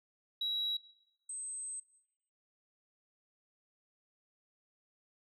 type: tone pair in turn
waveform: sine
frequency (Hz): 3879 / 8235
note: B7 / C9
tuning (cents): -32 / -29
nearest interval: octave + minor second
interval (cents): 1303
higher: second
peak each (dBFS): -31 / -39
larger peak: first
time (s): 0.41-0.77 / 1.29-1.8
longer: second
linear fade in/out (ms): 5
effects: noise-tail reverb RT60 0.9 s tail -18 dB re dry + tanh soft clip ceiling -28 dBFS